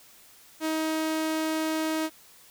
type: tone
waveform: sawtooth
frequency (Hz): 316.1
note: D#4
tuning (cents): +27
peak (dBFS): -22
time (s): 0.6-2.1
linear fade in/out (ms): 50
effects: white hiss -54 dBFS RMS until 2.5 s